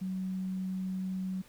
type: tone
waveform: sine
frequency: 187.4 Hz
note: F#3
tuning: 22 cents sharp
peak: -32 dBFS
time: 0.01-1.42 s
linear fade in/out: 10 ms
effects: pink hiss -59 dBFS RMS until 1.48 s